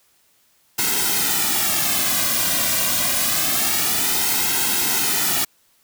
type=noise with flanger; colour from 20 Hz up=white; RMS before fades=-20 dBFS; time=0.78-5.45 s; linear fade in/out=10 ms; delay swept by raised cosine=1.7 to 2.32 ms; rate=0.26 Hz; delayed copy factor=-0.75; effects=white hiss -60 dBFS RMS until 5.83 s